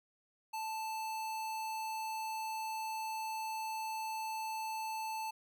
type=tone; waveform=square; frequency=880 Hz; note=A5; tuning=in tune; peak=-38 dBFS; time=0.53-5.31 s; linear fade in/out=10 ms; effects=none